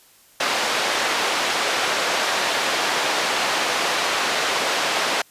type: band-pass noise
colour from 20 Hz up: pink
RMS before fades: -22 dBFS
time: 0.4-5.22 s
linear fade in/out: 5 ms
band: 570 to 5200 Hz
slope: 12 dB/octave
effects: white hiss -53 dBFS RMS until 5.3 s + resampled to 32000 Hz